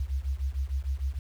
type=beating tone pair; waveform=sine; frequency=64.2 / 70.8 Hz; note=C2 / C#2; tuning=-32 / +37 cents; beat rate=6.6 Hz; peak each=-30 dBFS; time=0-1.19 s; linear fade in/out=5 ms; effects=tanh soft clip ceiling -20 dBFS + 9-bit